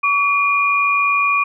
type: tone pair together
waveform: sine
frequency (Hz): 1136.7 / 2424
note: C#6 / D#7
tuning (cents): +43 / -46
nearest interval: octave + minor second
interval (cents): 1311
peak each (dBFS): -16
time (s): 0.03-1.44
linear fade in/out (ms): 10
effects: none